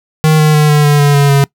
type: tone with pitch steps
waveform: square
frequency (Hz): 155.9 / 153.49 / 151.11 / 148.77 / 146.47 / 144.2 / 141.97 / 139.78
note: D#3 / D#3 / D3 / D3 / D3 / D3 / C#3 / C#3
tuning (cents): +4 / -23 / +50 / +23 / -4 / -31 / +42 / +15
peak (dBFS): -6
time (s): 0.24-1.44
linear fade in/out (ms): 0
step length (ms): 150
effects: noise-tail reverb RT60 0.1 s tail -23 dB re dry